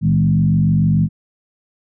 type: tone with frequency modulation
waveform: sine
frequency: 160 Hz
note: D#3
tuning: 49 cents sharp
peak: -11 dBFS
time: 0.01-1.09 s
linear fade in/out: 50 ms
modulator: 46.9 Hz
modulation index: 1.1
effects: none